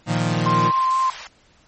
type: chord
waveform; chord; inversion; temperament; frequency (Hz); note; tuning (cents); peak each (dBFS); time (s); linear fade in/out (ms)
sawtooth; Bb suspended fourth; none; equal; 116.54 / 155.56 / 174.61; Bb2 / Eb3 / F3; 0 / 0 / 0; -19; 0.06-0.72; 50
type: tone with vibrato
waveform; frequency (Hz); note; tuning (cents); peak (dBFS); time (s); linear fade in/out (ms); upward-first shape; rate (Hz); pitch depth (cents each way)
sine; 1046.5; C6; 0; -16; 0.46-1.1; 2; sine; 4.3; 11
type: high-pass noise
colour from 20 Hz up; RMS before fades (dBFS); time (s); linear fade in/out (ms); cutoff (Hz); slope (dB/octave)
pink; -36; 0.63-1.27; 0; 740; 24
effects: pink hiss -56 dBFS RMS until 1.67 s + MP3 32 kbps